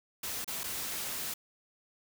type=noise with dropouts; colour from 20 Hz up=white; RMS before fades=-37 dBFS; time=0.23-1.34 s; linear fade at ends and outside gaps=5 ms; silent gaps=0.445-0.477 / 0.635-0.639 s; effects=none